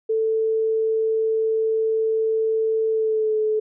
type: tone with pitch glide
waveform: sine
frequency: 442.7 to 431.6 Hz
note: A4 to A4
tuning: +11 to -33 cents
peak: -18 dBFS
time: 0.09-3.6 s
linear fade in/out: 10 ms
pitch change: -44 cents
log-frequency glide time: 2.9-3.37 s
effects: none